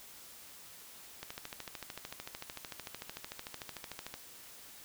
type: click train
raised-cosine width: 0.2 ms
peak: -24 dBFS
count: 40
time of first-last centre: 1.23-4.14 s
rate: 13.4 Hz
effects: white hiss -53 dBFS RMS until 4.84 s